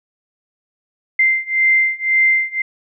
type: beating tone pair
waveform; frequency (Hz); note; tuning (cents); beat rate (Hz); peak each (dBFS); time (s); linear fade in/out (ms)
sine; 2085 / 2086.9; C7 / C7; -7 / -5; 1.9; -16 / -15; 1.19-2.62; 5
effects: none